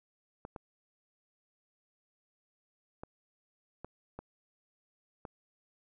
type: clicks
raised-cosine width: 1 ms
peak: -28 dBFS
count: 6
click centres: 0.451 / 0.562 / 3.035 / 3.846 / 4.19 / 5.252 s
effects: none